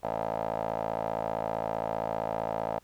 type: tone with band-pass filter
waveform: 15% pulse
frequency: 55.3 Hz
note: A1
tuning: 9 cents sharp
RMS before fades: -32 dBFS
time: 0.03-2.79 s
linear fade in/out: 10 ms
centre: 720 Hz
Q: 6.6
effects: pink hiss -63 dBFS RMS until 2.83 s